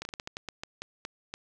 slowing click train, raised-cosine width 0.2 ms, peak -19 dBFS, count 12, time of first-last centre 0.02-1.34 s, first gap 31 ms, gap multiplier 1.25, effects none

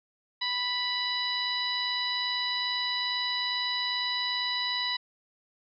harmonic tone, 987.8 Hz, B5, in tune, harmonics 1 / 2 / 3 / 4 / 5, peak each -36 / -34 / -37 / -30 / -38 dBFS, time 0.41-4.97 s, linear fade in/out 10 ms, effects none

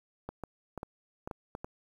clicks, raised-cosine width 1 ms, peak -24 dBFS, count 8, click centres 0.29 / 0.437 / 0.777 / 0.831 / 1.275 / 1.312 / 1.551 / 1.645 s, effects 9-bit

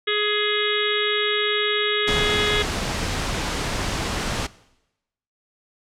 harmonic tone, 418.9 Hz, G#4, 15 cents sharp, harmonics 1 / 3 / 4 / 5 / 6 / 7 / 8 / 9, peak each -24 / -30 / -28 / -27 / -35 / -31 / -26 / -30 dBFS, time 0.07-2.63 s, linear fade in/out 10 ms
pink noise, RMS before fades -25 dBFS, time 2.07-4.47 s, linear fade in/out 10 ms
effects noise-tail reverb RT60 0.9 s tail -20 dB re dry + low-pass 7000 Hz 12 dB/octave

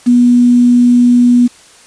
sine tone with quantisation, 243.5 Hz, B3, 24 cents flat, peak -4 dBFS, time 0.06-1.48 s, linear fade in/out 20 ms, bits 5, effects white hiss -41 dBFS RMS until 1.86 s + resampled to 22050 Hz

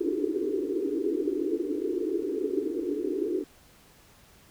white band-pass noise, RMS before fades -29 dBFS, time 0-3.44 s, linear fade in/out 10 ms, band 280 to 440 Hz, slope 96 dB/octave, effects pink hiss -57 dBFS RMS until 4.5 s

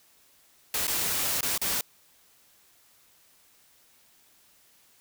white noise with dropouts, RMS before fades -28 dBFS, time 0.74-1.81 s, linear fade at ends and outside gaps 2 ms, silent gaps 0.87-0.878 / 1.409-1.429 / 1.578-1.615 s, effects white hiss -61 dBFS RMS until 5 s

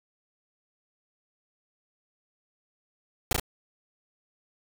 pink noise with echo, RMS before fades -23 dBFS, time 3.31-3.33 s, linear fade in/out 2 ms, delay 34 ms, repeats 2, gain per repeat -2 dB, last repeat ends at 3.398 s, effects none

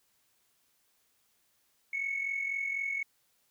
sine tone pair together, 2200 / 2244 Hz, C#7 / C#7, -14 / +21 cents, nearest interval unison, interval 35 cents, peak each -31 / -37 dBFS, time 1.93-3.03 s, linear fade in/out 5 ms, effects tanh soft clip ceiling -25 dBFS + white hiss -72 dBFS RMS until 3.5 s

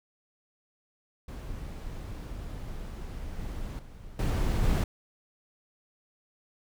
brown noise with level steps, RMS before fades -38 / -36 / -46 / -26 / -24 dBFS, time 1.28-4.84 s, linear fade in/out 5 ms, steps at 3.39 / 3.79 / 4.19 / 4.63 s, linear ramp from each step 2 ms, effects none

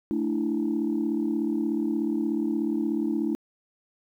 sine chord, A suspended fourth, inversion none, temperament just, 220 / 293.3 / 330 Hz, A3 / D4 / E4, 0 / -2 / +2 cents, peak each -28 / -27 / -27 dBFS, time 0.11-3.35 s, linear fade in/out 0 ms, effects tanh soft clip ceiling -17 dBFS + 10-bit

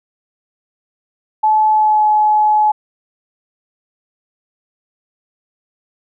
sine tone with pitch glide, 862 to 850.6 Hz, A5 to G#5, -36 to +41 cents, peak -9 dBFS, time 1.43-2.72 s, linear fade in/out 10 ms, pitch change -23 cents, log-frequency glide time 1.69-2.06 s, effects none

